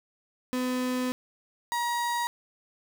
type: tone pair in turn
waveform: 35% pulse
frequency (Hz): 252.6 / 951.9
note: B3 / A#5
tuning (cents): +39 / +36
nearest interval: octave + major seventh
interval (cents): 2297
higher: second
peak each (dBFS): -25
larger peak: neither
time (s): 0.53-1.12 / 1.72-2.27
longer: first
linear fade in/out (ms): 0
effects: none